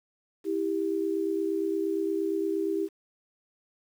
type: tone pair together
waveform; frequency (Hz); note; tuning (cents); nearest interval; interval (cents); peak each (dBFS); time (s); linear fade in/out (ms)
sine; 326.3 / 394.9; E4 / G4; -18 / +13; minor third; 331; -29 / -28; 0.44-2.89; 50
effects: 9-bit